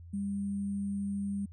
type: tone with sample-and-hold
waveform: sine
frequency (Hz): 199.5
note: G3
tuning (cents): +31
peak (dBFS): -31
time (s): 0.13-1.46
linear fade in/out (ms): 10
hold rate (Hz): 8820
effects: added 85 Hz sine -46 dBFS peak until 1.52 s + resampled to 24000 Hz